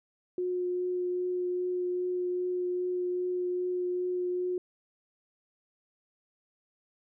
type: tone with vibrato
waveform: sine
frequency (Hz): 360.4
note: F#4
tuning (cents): -45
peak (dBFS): -28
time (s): 0.38-4.58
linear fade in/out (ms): 2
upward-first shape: triangle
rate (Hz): 2.5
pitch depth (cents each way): 11
effects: none